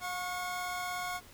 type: tone pair together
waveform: 25% pulse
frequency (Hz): 719 / 1097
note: F#5 / C#6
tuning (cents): -50 / -18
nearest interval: perfect fifth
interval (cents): 732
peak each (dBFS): -33 / -35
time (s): 0-1.21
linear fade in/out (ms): 50
effects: pink hiss -55 dBFS RMS until 1.33 s